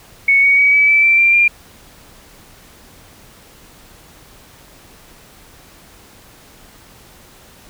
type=tone with pitch steps; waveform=sine; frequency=2217 / 2241 / 2266 / 2291 / 2316 / 2342 / 2368 / 2394 Hz; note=C#7 / C#7 / C#7 / D7 / D7 / D7 / D7 / D7; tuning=0 / +18 / +37 / -44 / -25 / -5 / +14 / +33 cents; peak=-8 dBFS; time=0.28-1.48 s; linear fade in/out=5 ms; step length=150 ms; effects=pink hiss -44 dBFS RMS until 7.69 s